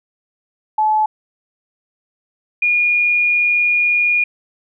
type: tone pair in turn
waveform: sine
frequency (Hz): 861 / 2434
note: A5 / D#7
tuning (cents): -38 / -39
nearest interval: octave + tritone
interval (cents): 1799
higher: second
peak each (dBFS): -12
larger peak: neither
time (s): 0.78-1.06 / 2.62-4.24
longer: second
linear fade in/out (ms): 5
effects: none